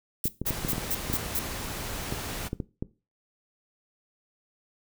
violet noise bursts, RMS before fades -28 dBFS, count 6, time 0.24-1.392 s, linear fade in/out 2 ms, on 42 ms, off 180 ms
clicks, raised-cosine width 3 ms, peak -17 dBFS, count 12, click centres 0.256 / 0.416 / 0.507 / 0.649 / 0.732 / 0.781 / 1.1 / 1.139 / 2.124 / 2.531 / 2.602 / 2.825 s
pink noise, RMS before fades -35 dBFS, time 0.45-2.49 s, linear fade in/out 20 ms
effects noise-tail reverb RT60 0.3 s tail -18 dB re dry

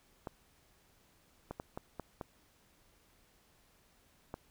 clicks, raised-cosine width 1 ms, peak -26 dBFS, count 7, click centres 0.272 / 1.51 / 1.599 / 1.775 / 1.997 / 2.212 / 4.341 s, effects pink hiss -68 dBFS RMS until 4.5 s

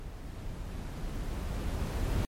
brown noise with level ramp, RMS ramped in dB -43 to -29 dBFS, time 0-2.25 s, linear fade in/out 0 ms, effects MP3 64 kbps

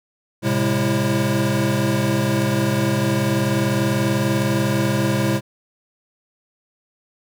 square tone cluster, 111.2 / 131.5 / 203 / 329.5 / 537 Hz, A2 / C3 / G#3 / E4 / C5, +19 / +9 / -39 / -1 / +45 cents, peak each -26 / -23 / -23 / -25 / -28 dBFS, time 0.42-5.41 s, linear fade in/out 50 ms, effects none

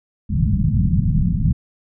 white low-pass noise, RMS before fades -17 dBFS, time 0.29-1.53 s, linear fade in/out 10 ms, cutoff 200 Hz, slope 48 dB/octave, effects none

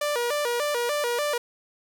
sawtooth tone with vibrato, 531 Hz, C5, 25 cents sharp, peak -20 dBFS, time 0.01-1.38 s, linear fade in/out 5 ms, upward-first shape square, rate 3.4 Hz, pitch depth 180 cents each way, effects none

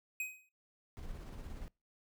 square tone with exponential decay, 2516 Hz, D#7, 19 cents sharp, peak -34 dBFS, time 0.2-0.49 s, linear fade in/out 2 ms, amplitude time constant 63 ms
brown noise with tremolo, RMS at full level -44 dBFS, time 0.97-1.68 s, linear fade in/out 0 ms, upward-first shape square, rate 17 Hz, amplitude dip 30%
effects noise-tail reverb RT60 0.3 s tail -26 dB re dry

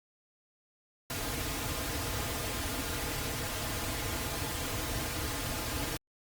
pink noise with comb filter, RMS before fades -35 dBFS, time 1.1-5.97 s, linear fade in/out 2 ms, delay 5.3 ms, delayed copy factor -0.8, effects Opus 48 kbps

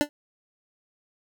25% pulse tone with exponential decay, 293.7 Hz, D4, in tune, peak -11 dBFS, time 0.01-0.09 s, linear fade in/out 0 ms, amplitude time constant 16 ms, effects none

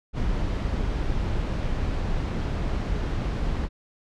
brown noise, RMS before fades -26 dBFS, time 0.13-3.69 s, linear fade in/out 50 ms, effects low-pass 5000 Hz 12 dB/octave

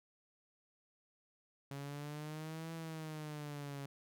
sawtooth exponential two-way sweep, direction up then down, 138.59 to 164.81 to 138.59 Hz, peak -39 dBFS, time 1.71-3.86 s, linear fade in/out 2 ms, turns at 2.73 s, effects none

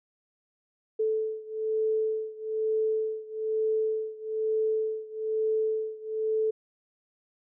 sine beating tone pair, 436.9 / 438 Hz, A4 / A4, -12 / -8 cents, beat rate 1.1 Hz, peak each -28 / -30 dBFS, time 0.99-6.51 s, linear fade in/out 10 ms, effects none

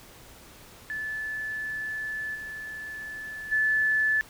sine tone with level steps, 1738 Hz, A6, 22 cents flat, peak -30 / -35 / -21 dBFS, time 0.9-4.21 s, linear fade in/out 0 ms, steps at 2.34 / 3.51 s, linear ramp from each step 20 ms, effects pink hiss -50 dBFS RMS until 4.29 s

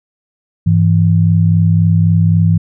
sine tone pair together, 101.02 / 164.81 Hz, G#2 / E3, -47 / 0 cents, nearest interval minor sixth, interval 847 cents, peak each -10 dBFS, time 0.66-2.58 s, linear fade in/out 10 ms, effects none

